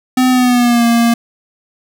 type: tone with pitch glide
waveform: square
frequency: 255 to 233.8 Hz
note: C4 to A#3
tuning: -44 to +5 cents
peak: -9 dBFS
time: 0.17-1.14 s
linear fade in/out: 5 ms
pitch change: -151 cents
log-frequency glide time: 0.3-0.85 s
effects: none